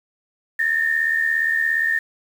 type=tone pair together; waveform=sine; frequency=1747 / 1824.2 Hz; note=A6 / A#6; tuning=-13 / -38 cents; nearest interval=minor second; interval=75 cents; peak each=-24 / -18 dBFS; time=0.59-1.99 s; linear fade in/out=5 ms; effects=7-bit